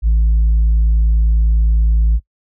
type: tone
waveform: sine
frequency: 54.9 Hz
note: A1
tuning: 3 cents flat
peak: -7 dBFS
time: 0.02-2.2 s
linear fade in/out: 50 ms
effects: noise-tail reverb RT60 0.1 s tail -23 dB re dry + tanh soft clip ceiling -8 dBFS